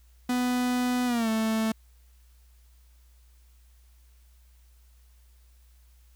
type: tone with pitch glide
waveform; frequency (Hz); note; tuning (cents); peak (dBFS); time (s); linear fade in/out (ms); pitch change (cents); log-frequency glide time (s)
45% pulse; 248.3 to 221.2; B3 to A3; +9 to +9; -24; 0.29-1.72; 5; -200; 1.06-1.29
effects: added 60 Hz sine -54 dBFS peak until 6.15 s + white hiss -67 dBFS RMS until 6.15 s